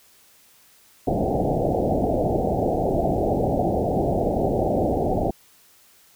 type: low-pass noise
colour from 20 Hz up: white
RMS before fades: -22 dBFS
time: 1.07-5.31 s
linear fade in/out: 5 ms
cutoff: 780 Hz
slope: 96 dB/octave
effects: white hiss -55 dBFS RMS until 6.15 s